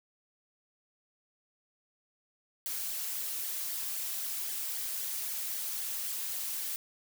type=noise with flanger; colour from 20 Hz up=blue; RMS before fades=-36 dBFS; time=2.66-6.76 s; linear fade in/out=0 ms; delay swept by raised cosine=0.76 to 4.16 ms; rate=3.8 Hz; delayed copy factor=-0.55; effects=none